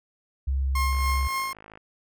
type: tone with pitch glide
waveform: sine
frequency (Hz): 67.4 to 66.9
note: C#2 to C2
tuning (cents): -48 to +39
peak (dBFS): -22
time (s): 0.47-1.28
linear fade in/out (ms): 10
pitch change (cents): -13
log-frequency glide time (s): 0.62-0.69
type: tone with tremolo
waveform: 30% pulse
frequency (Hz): 1069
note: C6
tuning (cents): +37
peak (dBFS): -22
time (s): 0.75-1.53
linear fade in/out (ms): 5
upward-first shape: triangle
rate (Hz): 3.6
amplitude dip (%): 50
type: click train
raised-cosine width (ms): 0.5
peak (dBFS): -30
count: 46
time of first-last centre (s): 0.93-1.774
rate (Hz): 53.3
effects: none